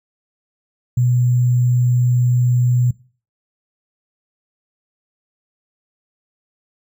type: tone with sample-and-hold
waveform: sine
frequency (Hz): 123.47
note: B2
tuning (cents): 0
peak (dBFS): -12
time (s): 0.97-2.91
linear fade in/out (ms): 5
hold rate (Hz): 7350
effects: noise-tail reverb RT60 0.4 s tail -21 dB re dry